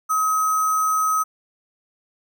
sine tone with sample-and-hold, 1270 Hz, D#6, 35 cents sharp, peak -17 dBFS, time 0.09-1.24 s, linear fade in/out 20 ms, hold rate 7350 Hz, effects none

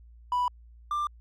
triangle tone pair in turn, 986 / 1186.6 Hz, B5 / D6, -3 / +18 cents, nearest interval minor third, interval 321 cents, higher second, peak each -21 / -24 dBFS, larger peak first, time 0.32-0.48 / 0.91-1.07 s, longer neither, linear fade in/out 2 ms, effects tanh soft clip ceiling -18 dBFS + added 58 Hz sine -49 dBFS peak until 1.2 s

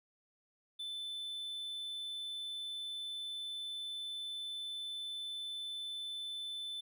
triangle tone, 3520 Hz, A7, in tune, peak -38 dBFS, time 0.79-6.81 s, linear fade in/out 10 ms, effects none

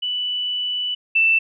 sine tone pair in turn, 2971 / 2663 Hz, F#7 / E7, +6 / +17 cents, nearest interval major second, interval 189 cents, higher first, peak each -21 / -13 dBFS, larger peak second, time 0.02-0.95 / 1.15-1.39 s, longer first, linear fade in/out 10 ms, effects none

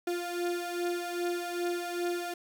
35% pulse beating tone pair, 349.2 / 351.7 Hz, F4 / F4, 0 / +12 cents, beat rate 2.5 Hz, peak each -31 / -34 dBFS, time 0.07-2.34 s, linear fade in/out 5 ms, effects none

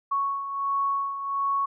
sine beating tone pair, 1108.7 / 1110.1 Hz, C#6 / C#6, 0 / +2 cents, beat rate 1.4 Hz, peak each -25 / -32 dBFS, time 0.11-1.66 s, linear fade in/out 10 ms, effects none

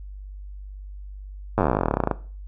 slowing click train, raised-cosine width 1 ms, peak -6 dBFS, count 27, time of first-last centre 1.58-2.112 s, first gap 9 ms, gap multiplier 1.06, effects noise-tail reverb RT60 0.4 s tail -17 dB re dry + added 49 Hz sine -35 dBFS peak until 2.47 s

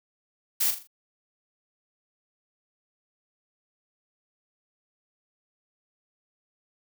blue noise with echo, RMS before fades -24 dBFS, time 0.6-0.71 s, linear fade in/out 10 ms, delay 41 ms, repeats 4, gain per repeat -8 dB, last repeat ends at 0.874 s, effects none

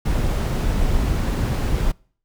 brown noise, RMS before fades -20 dBFS, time 0.05-1.92 s, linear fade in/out 10 ms, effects noise-tail reverb RT60 0.5 s tail -26 dB re dry

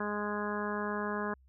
harmonic tone, 207.7 Hz, G#3, in tune, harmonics 1 / 2 / 3 / 4 / 5 / 6 / 7 / 8, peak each -37 / -38 / -42 / -44 / -39 / -43 / -44 / -41 dBFS, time 0-1.34 s, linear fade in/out 5 ms, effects added 65 Hz sine -59 dBFS peak until 1.48 s

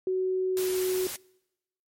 sine tone with pitch glide, 373.3 to 370.7 Hz, F#4 to F#4, +15 to +3 cents, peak -24 dBFS, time 0.07-1.07 s, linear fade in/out 2 ms, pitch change -12 cents, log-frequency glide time 0.51-0.73 s
white noise, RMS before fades -36 dBFS, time 0.57-1.16 s, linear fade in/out 0 ms
effects noise-tail reverb RT60 0.9 s tail -25 dB re dry + MP3 64 kbps

